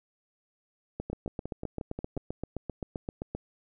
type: two click trains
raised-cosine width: 2 ms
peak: -20 / -22 dBFS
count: 19 / 7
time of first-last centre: 1-3.35 / 1.1-2.168 s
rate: 7.66 / 5.62 Hz
effects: none